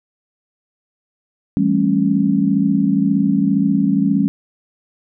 sine chord, A dominant seventh, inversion second, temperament just, 165 / 198 / 220 / 275 Hz, E3 / G3 / A3 / C#4, +2 / +18 / 0 / -14 cents, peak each -22 / -16 / -21 / -17 dBFS, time 1.57-4.28 s, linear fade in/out 0 ms, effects none

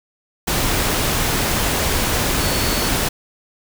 sine tone in noise, 4435 Hz, C#8, in tune, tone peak -28 dBFS, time 2.4-2.89 s, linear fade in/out 10 ms, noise pink, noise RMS -19 dBFS, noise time 0.47-3.09 s, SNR -12 dB, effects none

